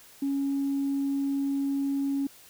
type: tone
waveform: sine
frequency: 277.2 Hz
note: C#4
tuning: in tune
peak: -24 dBFS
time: 0.22-2.27 s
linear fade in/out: 5 ms
effects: tanh soft clip ceiling -21 dBFS + white hiss -53 dBFS RMS until 2.49 s